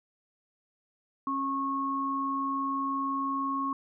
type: tone pair together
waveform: sine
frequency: 272.6 / 1095 Hz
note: C#4 / C#6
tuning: -29 / -22 cents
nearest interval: 2 octaves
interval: 2407 cents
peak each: -33 / -29 dBFS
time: 1.27-3.73 s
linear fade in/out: 2 ms
effects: none